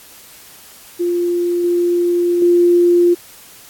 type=tone with level steps; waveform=sine; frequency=349.2 Hz; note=F4; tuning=in tune; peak=-14 / -12 / -8 dBFS; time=0.99-3.15 s; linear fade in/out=20 ms; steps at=1.64 / 2.42 s; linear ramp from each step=2 ms; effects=white hiss -41 dBFS RMS until 3.69 s + AAC 64 kbps